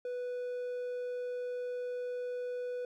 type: tone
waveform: triangle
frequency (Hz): 493.9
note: B4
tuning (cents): 0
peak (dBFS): -33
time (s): 0.05-2.85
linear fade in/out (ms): 2
effects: none